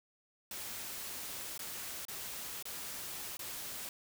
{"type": "noise with dropouts", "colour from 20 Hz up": "white", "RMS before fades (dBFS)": -43, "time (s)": [0.51, 3.89], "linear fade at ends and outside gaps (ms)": 2, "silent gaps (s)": [[1.578, 1.592], [2.052, 2.083], [2.626, 2.654], [3.37, 3.392]], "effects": []}